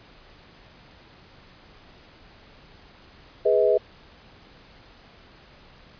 sine chord, G# minor, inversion none, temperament equal with one note detuned, 415.3 / 493.9 / 637.2 Hz, G#4 / B4 / D#5, 0 / 0 / +41 cents, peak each -21 dBFS, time 3.45-3.78 s, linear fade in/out 10 ms, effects pink hiss -51 dBFS RMS until 5.99 s + resampled to 11025 Hz

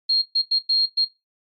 sine tone bursts at uneven times, 4236 Hz, C8, 21 cents sharp, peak -15 dBFS, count 5, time 0.09-0.22 / 0.35-0.42 / 0.51-0.59 / 0.69-0.86 / 0.97-1.05 s, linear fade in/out 10 ms, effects noise-tail reverb RT60 0.2 s tail -17 dB re dry + MP3 64 kbps

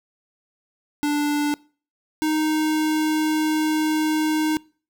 square tone pair in turn, 293.5 / 310.2 Hz, D4 / D#4, -1 / -5 cents, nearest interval minor second, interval 96 cents, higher second, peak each -20 dBFS, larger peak neither, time 1.03-1.54 / 2.22-4.57 s, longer second, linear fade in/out 0 ms, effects noise-tail reverb RT60 0.4 s tail -24 dB re dry

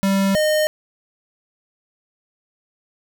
square tone pair in turn, 195.3 / 613.6 Hz, G3 / D#5, -6 / -24 cents, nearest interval octave + minor sixth, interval 1982 cents, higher second, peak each -16 dBFS, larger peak neither, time 0.03-0.35 / 0.35-0.67 s, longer neither, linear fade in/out 0 ms, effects none

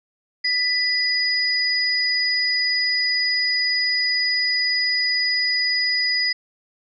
sine tone pair together, 1986 / 4941 Hz, B6 / D#8, +9 / -13 cents, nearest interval octave + major third, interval 1578 cents, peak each -22 / -20 dBFS, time 0.44-6.33 s, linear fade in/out 10 ms, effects none

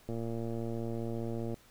click train, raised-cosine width 2 ms, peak -25 dBFS, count 168, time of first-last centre 0.09-1.542 s, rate 115 Hz, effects pink hiss -61 dBFS RMS until 1.7 s

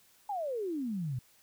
sine exponential sweep, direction down, 856 to 118.1 Hz, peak -32 dBFS, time 0.29-1.19 s, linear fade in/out 5 ms, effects white hiss -64 dBFS RMS until 1.42 s

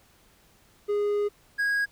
triangle tone pair in turn, 412.2 / 1645.4 Hz, G#4 / G#6, -13 / -17 cents, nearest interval 2 octaves, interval 2396 cents, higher second, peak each -21 dBFS, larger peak neither, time 0.88-1.29 / 1.58-1.86 s, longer first, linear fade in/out 20 ms, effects pink hiss -60 dBFS RMS until 1.91 s

